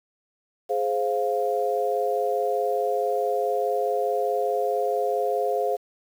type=chord; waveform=sine; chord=F minor; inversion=first; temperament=just; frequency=419.1 / 523.8 / 698.5 Hz; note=Ab4 / C5 / F5; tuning=+16 / +2 / 0 cents; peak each=-26 dBFS; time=0.69-5.77 s; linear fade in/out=20 ms; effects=8-bit